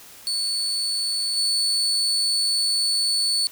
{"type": "tone with level steps", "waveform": "35% pulse", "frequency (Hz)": 4448, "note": "C#8", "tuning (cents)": 5, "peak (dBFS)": [-21, -18], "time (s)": [0.27, 3.47], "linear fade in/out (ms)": 0, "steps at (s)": 1.36, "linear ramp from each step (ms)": 20, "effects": ["white hiss -45 dBFS RMS until 3.51 s"]}